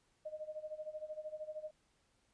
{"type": "tone with tremolo", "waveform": "sine", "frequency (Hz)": 616, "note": "D#5", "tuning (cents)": -17, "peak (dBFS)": -39, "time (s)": [0.25, 1.71], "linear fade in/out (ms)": 10, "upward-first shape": "sine", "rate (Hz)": 13, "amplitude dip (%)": 85, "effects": ["pink hiss -75 dBFS RMS until 2.33 s", "resampled to 22050 Hz"]}